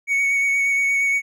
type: tone with vibrato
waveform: triangle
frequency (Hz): 2229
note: C#7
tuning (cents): +9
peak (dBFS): -15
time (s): 0.07-1.22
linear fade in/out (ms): 50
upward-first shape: sine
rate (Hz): 8.5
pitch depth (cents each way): 14
effects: none